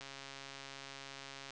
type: click train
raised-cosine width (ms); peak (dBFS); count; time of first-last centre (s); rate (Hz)
0.2; -30; 206; 0.01-1.506; 137
effects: resampled to 22050 Hz